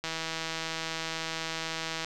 click train, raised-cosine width 0.2 ms, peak -16 dBFS, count 326, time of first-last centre 0.04-2.046 s, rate 162 Hz, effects none

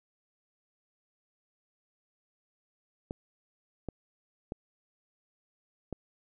clicks, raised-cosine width 2 ms, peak -22 dBFS, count 4, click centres 3.109 / 3.887 / 4.521 / 5.927 s, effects none

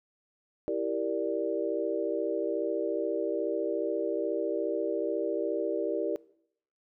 sine chord, E half-diminished seventh, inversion none, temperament equal, 329.6 / 392 / 466.2 / 587.3 Hz, E4 / G4 / Bb4 / D5, 0 / 0 / 0 / 0 cents, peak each -34 / -33 / -33 / -33 dBFS, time 0.68-6.16 s, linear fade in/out 0 ms, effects noise-tail reverb RT60 0.7 s tail -22 dB re dry

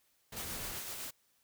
pink noise, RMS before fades -46 dBFS, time 0.32-0.79 s, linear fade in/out 5 ms
white noise with tremolo, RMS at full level -41 dBFS, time 0.36-1.11 s, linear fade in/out 10 ms, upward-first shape triangle, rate 7.8 Hz, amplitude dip 35%
effects white hiss -73 dBFS RMS until 1.43 s

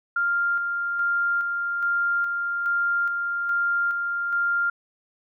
sine tone with tremolo, 1396.9 Hz, F6, in tune, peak -20 dBFS, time 0.16-4.7 s, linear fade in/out 5 ms, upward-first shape square, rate 1.2 Hz, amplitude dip 35%, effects none

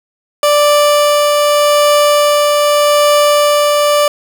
30% pulse tone with tremolo, 587.3 Hz, D5, in tune, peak -4 dBFS, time 0.43-4.08 s, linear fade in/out 2 ms, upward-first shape triangle, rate 0.83 Hz, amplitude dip 25%, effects none

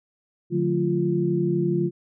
sine tone cluster, 146.5 / 178.4 / 218.1 / 347.6 Hz, D3 / F3 / A3 / F4, -4 / +37 / -15 / -8 cents, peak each -26 / -25 / -32 / -23 dBFS, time 0.5-1.91 s, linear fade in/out 50 ms, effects none

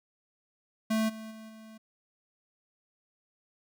square tone with level steps, 220 Hz, A3, in tune, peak -26 / -41 / -45 / -48 dBFS, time 0.9-1.78 s, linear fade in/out 10 ms, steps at 1.08 / 1.3 / 1.48 s, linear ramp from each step 20 ms, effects none

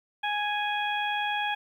harmonic tone, 830.6 Hz, G#5, in tune, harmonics 1 / 2 / 3 / 4, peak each -29 / -32 / -34 / -35 dBFS, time 0.23-1.55 s, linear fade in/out 10 ms, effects 10-bit

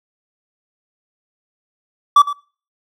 triangle tone with echo, 1156 Hz, D6, 28 cents flat, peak -3 dBFS, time 2.16-2.22 s, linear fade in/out 5 ms, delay 110 ms, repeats 1, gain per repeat -15 dB, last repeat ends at 2.33 s, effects noise-tail reverb RT60 0.4 s tail -22 dB re dry

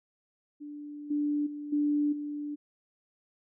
sine tone with level steps, 293.7 Hz, D4, in tune, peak -39 / -26 / -36 / -24 / -33 dBFS, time 0.6-2.56 s, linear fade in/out 20 ms, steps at 1.1 / 1.46 / 1.72 / 2.12 s, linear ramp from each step 10 ms, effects none

